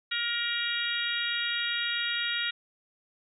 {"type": "harmonic tone", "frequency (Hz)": 472.3, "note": "A#4", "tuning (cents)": 23, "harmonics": [3, 4, 5, 6, 7, 8], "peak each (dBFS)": [-34, -34, -37, -36, -35, -34], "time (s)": [0.11, 2.51], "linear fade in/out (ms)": 10, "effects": []}